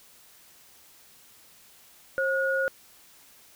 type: tone pair together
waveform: sine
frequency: 536 / 1445.5 Hz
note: C5 / F#6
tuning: +42 / -41 cents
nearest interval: octave + perfect fourth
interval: 1717 cents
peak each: -26 dBFS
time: 2.18-2.68 s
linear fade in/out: 0 ms
effects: white hiss -55 dBFS RMS until 3.55 s